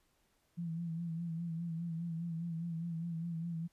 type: tone with vibrato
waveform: sine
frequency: 167.1 Hz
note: E3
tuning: 24 cents sharp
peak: -36 dBFS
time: 0.57-3.68 s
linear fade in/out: 20 ms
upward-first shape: sine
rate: 4.9 Hz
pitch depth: 52 cents each way
effects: pink hiss -75 dBFS RMS until 3.72 s + resampled to 32000 Hz